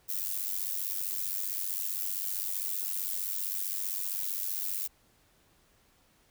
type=noise with amplitude modulation; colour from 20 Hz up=violet; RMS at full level=-30 dBFS; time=0.08-4.88 s; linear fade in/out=20 ms; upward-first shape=sine; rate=95.4 Hz; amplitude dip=85%; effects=pink hiss -66 dBFS RMS until 6.3 s